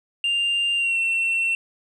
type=tone with pitch glide; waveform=sine; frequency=2794 to 2705 Hz; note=F7 to E7; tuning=0 to +44 cents; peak=-17 dBFS; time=0.24-1.55 s; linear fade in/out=2 ms; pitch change=-56 cents; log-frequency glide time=0.76-0.98 s; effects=tanh soft clip ceiling -18 dBFS